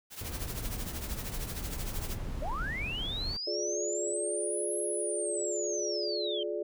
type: noise with tremolo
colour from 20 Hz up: white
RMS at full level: -39 dBFS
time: 0.1-2.18 s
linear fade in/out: 50 ms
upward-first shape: triangle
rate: 13 Hz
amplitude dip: 80%
type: noise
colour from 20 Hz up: brown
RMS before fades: -37 dBFS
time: 0.21-3.37 s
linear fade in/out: 5 ms
type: linear two-way sweep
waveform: sine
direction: up then down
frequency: 554.4 to 10850 to 3064 Hz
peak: -34 dBFS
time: 2.42-6.43 s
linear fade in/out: 2 ms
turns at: 4.78 s
type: chord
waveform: sine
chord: D diminished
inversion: first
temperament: just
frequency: 352.4 / 422.9 / 587.3 Hz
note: F4 / Ab4 / D5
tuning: +16 / +31 / 0 cents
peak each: -36 / -35 / -36 dBFS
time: 3.47-6.63 s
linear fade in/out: 5 ms
effects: none